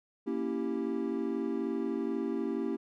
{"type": "chord", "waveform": "triangle", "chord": "A# diminished seventh", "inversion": "none", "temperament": "equal", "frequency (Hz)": [233.1, 277.2, 329.6, 392], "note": ["A#3", "C#4", "E4", "G4"], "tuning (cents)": [0, 0, 0, 0], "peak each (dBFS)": -34, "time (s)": [0.26, 2.77], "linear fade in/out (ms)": 20, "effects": []}